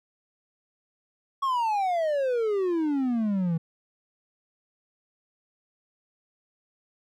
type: exponential sweep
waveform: triangle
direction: down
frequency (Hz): 1115 to 160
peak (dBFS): -21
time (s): 1.42-3.58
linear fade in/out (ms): 10
effects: none